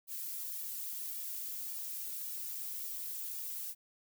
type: noise with flanger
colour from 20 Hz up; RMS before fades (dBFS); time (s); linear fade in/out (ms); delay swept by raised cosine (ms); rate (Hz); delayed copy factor
violet; -41; 0.07-3.75; 50; 1.9 to 2.78; 1.8; -1
effects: none